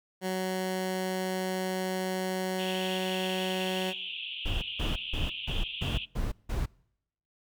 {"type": "tone", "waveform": "15% pulse", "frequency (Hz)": 186.5, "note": "F#3", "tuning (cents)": 14, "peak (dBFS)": -23, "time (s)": [0.21, 3.94], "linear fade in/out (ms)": 50}
{"type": "band-pass noise", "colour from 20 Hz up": "pink", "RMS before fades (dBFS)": -38, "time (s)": [2.58, 6.06], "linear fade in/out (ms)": 20, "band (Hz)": [2600, 3400], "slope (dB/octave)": 96}
{"type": "noise bursts", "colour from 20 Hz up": "brown", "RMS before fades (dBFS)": -30, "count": 7, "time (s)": [4.45, 6.66], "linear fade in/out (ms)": 10, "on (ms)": 170, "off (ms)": 170}
{"effects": ["noise-tail reverb RT60 0.8 s tail -26 dB re dry"]}